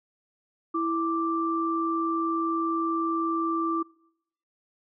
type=tone pair together; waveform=sine; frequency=329.6 / 1174.7 Hz; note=E4 / D6; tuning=0 / 0 cents; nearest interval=octave + minor seventh; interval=2200 cents; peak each=-27 dBFS; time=0.74-3.83 s; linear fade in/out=10 ms; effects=noise-tail reverb RT60 0.8 s tail -25 dB re dry